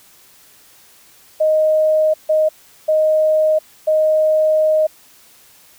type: tone bursts at uneven times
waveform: sine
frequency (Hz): 622.3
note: D#5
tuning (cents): 0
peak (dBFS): -11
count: 4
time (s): 1.4-2.14 / 2.29-2.49 / 2.88-3.59 / 3.87-4.87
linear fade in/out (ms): 10
effects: white hiss -48 dBFS RMS until 5.78 s